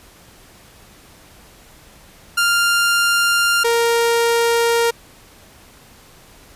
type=tone pair in turn; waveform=sawtooth; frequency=1396.9 / 466.2 Hz; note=F6 / A#4; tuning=0 / 0 cents; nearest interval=octave + perfect fifth; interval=1900 cents; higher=first; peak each=-10 dBFS; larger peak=neither; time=2.37-3.64 / 3.64-4.91 s; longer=neither; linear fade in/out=10 ms; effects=pink hiss -46 dBFS RMS until 6.55 s + resampled to 32000 Hz